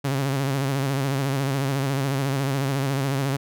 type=tone with vibrato; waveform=sawtooth; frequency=136.6 Hz; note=C#3; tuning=25 cents flat; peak=-18 dBFS; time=0.04-3.37 s; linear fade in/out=10 ms; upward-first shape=sine; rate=14 Hz; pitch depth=66 cents each way; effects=none